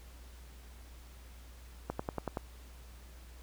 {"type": "click train", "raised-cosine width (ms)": 1, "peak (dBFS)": -20, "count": 6, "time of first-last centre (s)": [1.9, 2.372], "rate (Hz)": 10.6, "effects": ["added 60 Hz sine -50 dBFS peak until 3.42 s", "pink hiss -59 dBFS RMS until 3.42 s"]}